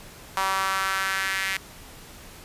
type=tone with high-pass filter sweep; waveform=sawtooth; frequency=191.9 Hz; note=G3; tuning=37 cents flat; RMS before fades=-26 dBFS; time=0.37-1.57 s; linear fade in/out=2 ms; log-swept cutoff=1000 to 2000 Hz; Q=2.8; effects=pink hiss -45 dBFS RMS until 2.44 s + resampled to 32000 Hz